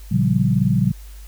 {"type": "chord", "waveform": "sine", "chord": "G half-diminished seventh", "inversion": "first", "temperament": "just", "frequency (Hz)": [117.6, 141.12, 176.4, 196], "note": ["Bb2", "Db3", "F3", "G3"], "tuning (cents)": [16, 31, 18, 0], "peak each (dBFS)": -20, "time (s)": [0.11, 0.92], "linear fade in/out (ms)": 10, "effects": ["added 50 Hz sine -35 dBFS peak until 1.27 s", "white hiss -49 dBFS RMS until 1.27 s"]}